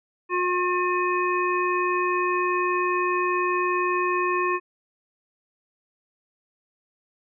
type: harmonic tone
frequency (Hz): 359.5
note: F#4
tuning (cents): -50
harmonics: 1 / 3 / 5 / 7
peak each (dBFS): -25 / -24 / -31 / -30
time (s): 0.29-4.6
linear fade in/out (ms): 50
effects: none